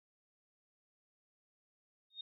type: tone with exponential growth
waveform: sine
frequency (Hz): 3702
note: A#7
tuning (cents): -13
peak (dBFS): -38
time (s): 2.1-2.21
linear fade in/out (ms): 5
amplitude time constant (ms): 23
effects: none